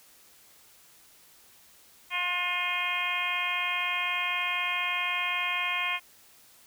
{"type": "harmonic tone with a mistuned harmonic", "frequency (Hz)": 355.2, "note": "F4", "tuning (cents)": 29, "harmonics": [2, 3, 4, 5, 6, 7, 8, 9], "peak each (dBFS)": [-40, -34, -42, -39, -32, -31, -40, -37], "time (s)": [2.1, 6], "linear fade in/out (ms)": 50, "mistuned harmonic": 4, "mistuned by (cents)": 34, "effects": ["white hiss -57 dBFS RMS until 6.66 s"]}